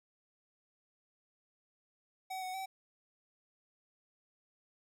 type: tone with pitch steps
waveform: square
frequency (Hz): 755 / 742 / 766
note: F#5 / F#5 / G5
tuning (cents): +35 / +5 / -40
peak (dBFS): -39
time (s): 2.3-2.66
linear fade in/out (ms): 10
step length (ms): 120
effects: none